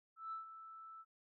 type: tone with ADSR envelope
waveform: sine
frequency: 1318.5 Hz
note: E6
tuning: in tune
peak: -40 dBFS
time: 0.16-1.05 s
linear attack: 160 ms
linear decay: 130 ms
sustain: -11 dB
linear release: 45 ms
effects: tanh soft clip ceiling -36 dBFS